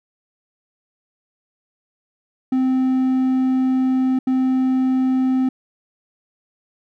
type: tone bursts at uneven times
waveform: triangle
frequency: 259.5 Hz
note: C4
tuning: 14 cents flat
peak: -13 dBFS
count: 2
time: 2.52-4.19 / 4.27-5.49 s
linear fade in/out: 5 ms
effects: none